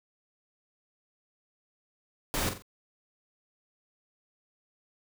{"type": "noise with echo", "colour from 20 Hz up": "pink", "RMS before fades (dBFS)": -30, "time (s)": [2.34, 2.49], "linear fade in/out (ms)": 0, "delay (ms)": 44, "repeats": 3, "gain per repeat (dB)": -8, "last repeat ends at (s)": 2.622, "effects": []}